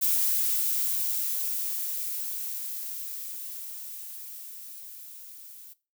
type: noise with level ramp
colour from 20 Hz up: violet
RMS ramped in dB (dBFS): -24 to -47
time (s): 0.01-5.74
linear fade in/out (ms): 20
effects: noise-tail reverb RT60 0.3 s tail -19 dB re dry